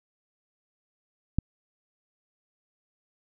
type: click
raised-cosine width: 5 ms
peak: -11 dBFS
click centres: 1.386 s
effects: none